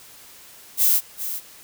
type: noise with echo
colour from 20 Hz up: violet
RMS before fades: -17 dBFS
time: 0.77-1.01 s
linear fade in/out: 50 ms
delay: 400 ms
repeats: 1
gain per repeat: -11 dB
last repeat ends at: 1.41 s
effects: white hiss -46 dBFS RMS until 1.63 s